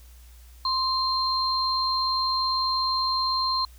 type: tone pair together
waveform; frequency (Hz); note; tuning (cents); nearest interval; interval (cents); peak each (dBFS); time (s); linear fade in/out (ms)
sine; 1046.5 / 4172; C6 / C8; 0 / -6; 2 octaves; 2394; -25 / -25; 0.65-3.65; 2
effects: added 60 Hz sine -46 dBFS peak until 3.78 s + white hiss -57 dBFS RMS until 3.78 s